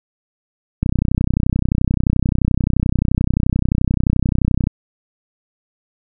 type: click train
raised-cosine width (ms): 5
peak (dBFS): -3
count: 122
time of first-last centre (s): 0.83-4.671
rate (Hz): 31.5
effects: none